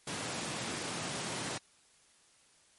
pink high-pass noise, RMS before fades -38 dBFS, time 0.07-1.58 s, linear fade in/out 5 ms, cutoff 120 Hz, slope 24 dB/octave, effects white hiss -65 dBFS RMS until 2.78 s + MP3 48 kbps

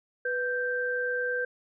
sine tone pair together, 493.9 / 1568 Hz, B4 / G6, 0 / 0 cents, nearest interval octave + minor sixth, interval 2000 cents, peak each -30 / -29 dBFS, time 0.25-1.45 s, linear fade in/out 5 ms, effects none

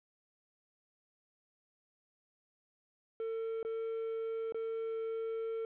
triangle tone with dropouts, 450.2 Hz, A4, 40 cents sharp, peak -33 dBFS, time 3.2-5.65 s, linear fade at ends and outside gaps 1 ms, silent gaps 3.629-3.649 / 4.523-4.545 s, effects resampled to 8000 Hz + 11-bit

